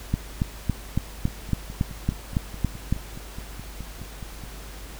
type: two click trains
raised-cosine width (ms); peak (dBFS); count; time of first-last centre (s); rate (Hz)
5; -9 / -24; 11 / 16; 0.14-2.926 / 1.28-4.438; 3.59 / 4.75
effects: added 50 Hz sine -39 dBFS peak until 4.99 s + pink hiss -43 dBFS RMS until 4.99 s